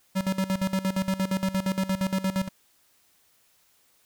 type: tone with tremolo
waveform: square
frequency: 190.3 Hz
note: F#3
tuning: 49 cents sharp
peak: -23 dBFS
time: 0.15-2.49 s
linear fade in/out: 20 ms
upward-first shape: square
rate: 8.6 Hz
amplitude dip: 80%
effects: white hiss -64 dBFS RMS until 4.05 s